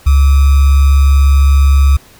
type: tone with sample-and-hold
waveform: sine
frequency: 69.3 Hz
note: C#2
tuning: in tune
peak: -4 dBFS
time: 0.06-1.97 s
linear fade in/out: 10 ms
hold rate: 1225 Hz
effects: pink hiss -42 dBFS RMS until 2.19 s